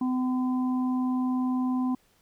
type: harmonic tone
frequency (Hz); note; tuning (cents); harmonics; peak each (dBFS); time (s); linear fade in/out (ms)
254.3; C4; -49; 1 / 3 / 4; -24 / -39 / -38; 0.01-1.95; 5
effects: pink hiss -65 dBFS RMS until 2.21 s